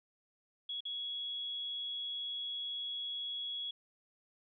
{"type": "tone with dropouts", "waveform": "sine", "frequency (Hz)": 3346, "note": "G#7", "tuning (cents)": 12, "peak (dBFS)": -37, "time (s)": [0.69, 3.71], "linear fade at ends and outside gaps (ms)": 5, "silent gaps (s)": [0.806, 0.852], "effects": []}